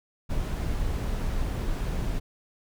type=noise; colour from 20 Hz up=brown; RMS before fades=-28 dBFS; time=0.29-2.2 s; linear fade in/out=20 ms; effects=none